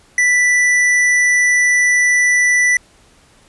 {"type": "tone with tanh clipping", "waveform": "triangle", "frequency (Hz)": 1975.5, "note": "B6", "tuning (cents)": 0, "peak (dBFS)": -12, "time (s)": [0.18, 2.77], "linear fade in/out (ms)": 2, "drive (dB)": 18, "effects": ["pink hiss -50 dBFS RMS until 3.48 s", "resampled to 24000 Hz"]}